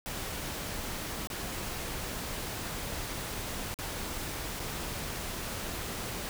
pink noise with dropouts, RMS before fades -37 dBFS, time 0.06-6.29 s, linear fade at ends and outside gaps 0 ms, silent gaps 1.272-1.301 / 3.742-3.788 / 4.596-4.6 s, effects none

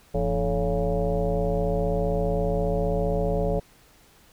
sine tone with frequency modulation, 300 Hz, D4, 37 cents sharp, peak -21 dBFS, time 0.14-3.6 s, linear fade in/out 10 ms, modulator 131 Hz, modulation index 2.7, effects pink hiss -56 dBFS RMS until 4.32 s

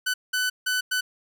sawtooth tone bursts at uneven times, 1500 Hz, F#6, 23 cents sharp, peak -19 dBFS, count 4, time 0.06-0.14 / 0.33-0.5 / 0.66-0.81 / 0.91-1.01 s, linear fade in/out 10 ms, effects none

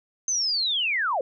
sine linear sweep, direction down, 6310 to 477.9 Hz, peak -22 dBFS, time 0.28-1.21 s, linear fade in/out 2 ms, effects none

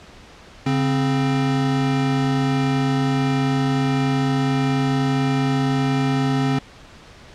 square tone pair together, 139.8 / 263.9 Hz, C#3 / C4, +15 / +15 cents, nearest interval major seventh, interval 1100 cents, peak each -21 dBFS, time 0.66-6.59 s, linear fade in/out 5 ms, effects pink hiss -44 dBFS RMS until 7.34 s + low-pass 5000 Hz 12 dB/octave

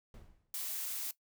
brown noise with exponential decay, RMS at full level -48 dBFS, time 0.14-0.6 s, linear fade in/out 2 ms, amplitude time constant 100 ms
blue noise, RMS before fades -39 dBFS, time 0.54-1.11 s, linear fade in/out 2 ms
effects noise-tail reverb RT60 0.1 s tail -17 dB re dry

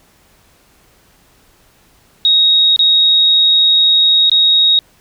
sine tone with dropouts, 3768 Hz, A#7, 18 cents sharp, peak -7 dBFS, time 2.25-4.79 s, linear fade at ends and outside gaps 1 ms, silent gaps 2.762-2.792 / 4.297-4.316 s, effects pink hiss -51 dBFS RMS until 5 s

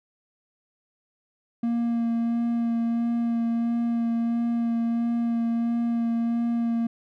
triangle tone with vibrato, 233.1 Hz, A#3, in tune, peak -20 dBFS, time 1.63-6.87 s, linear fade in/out 5 ms, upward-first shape sine, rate 1.5 Hz, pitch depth 13 cents each way, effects none

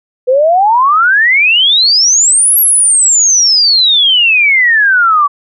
sine exponential two-way sweep, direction up then down, 490 to 11700 to 1126 Hz, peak -5 dBFS, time 0.27-5.28 s, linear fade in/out 20 ms, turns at 2.59 s, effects none

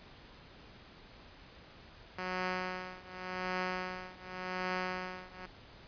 5% pulse tone with tremolo, 183.7 Hz, F#3, 12 cents flat, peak -21 dBFS, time 2.18-5.46 s, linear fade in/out 5 ms, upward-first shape triangle, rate 0.88 Hz, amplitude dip 95%, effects pink hiss -55 dBFS RMS until 5.87 s + resampled to 11025 Hz

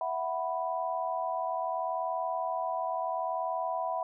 sine chord, E suspended second, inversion none, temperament equal, 659.3 / 740 / 987.8 Hz, E5 / F#5 / B5, 0 / 0 / 0 cents, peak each -34 dBFS, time 0.01-4.03 s, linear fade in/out 2 ms, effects none

